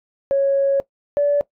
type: tone pair in turn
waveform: sine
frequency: 552 / 577.2 Hz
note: C#5 / D5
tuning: -7 / -30 cents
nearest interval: minor second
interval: 77 cents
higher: second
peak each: -13 dBFS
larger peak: neither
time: 0.31-0.8 / 1.17-1.41 s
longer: first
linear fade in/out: 0 ms
effects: noise-tail reverb RT60 0.1 s tail -19 dB re dry + tanh soft clip ceiling -9 dBFS